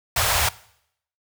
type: band-stop noise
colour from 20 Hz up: pink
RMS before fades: -20 dBFS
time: 0.16-0.49 s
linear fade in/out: 5 ms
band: 110 to 580 Hz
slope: 24 dB/octave
effects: noise-tail reverb RT60 0.7 s tail -20 dB re dry + high-pass 60 Hz 12 dB/octave